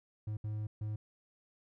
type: tone bursts at uneven times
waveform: triangle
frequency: 106.8 Hz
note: G#2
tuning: 49 cents sharp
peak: -33 dBFS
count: 3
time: 0.27-0.37 / 0.44-0.67 / 0.81-0.96 s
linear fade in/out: 5 ms
effects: none